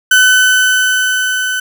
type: tone with level ramp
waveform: 35% pulse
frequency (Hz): 1510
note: F#6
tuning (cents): +35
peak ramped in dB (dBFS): -3 to -13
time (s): 0.11-1.6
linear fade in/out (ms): 5
effects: none